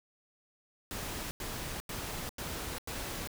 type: noise bursts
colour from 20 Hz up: pink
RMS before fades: -39 dBFS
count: 5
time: 0.91-3.274 s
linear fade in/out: 0 ms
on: 400 ms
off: 91 ms
effects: none